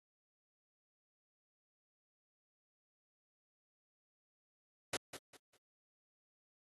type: noise with echo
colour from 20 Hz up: pink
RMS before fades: -36 dBFS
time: 4.93-4.97 s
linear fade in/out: 5 ms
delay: 200 ms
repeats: 3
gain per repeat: -11 dB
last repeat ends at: 5.57 s
effects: high-pass 150 Hz 12 dB/octave + AAC 32 kbps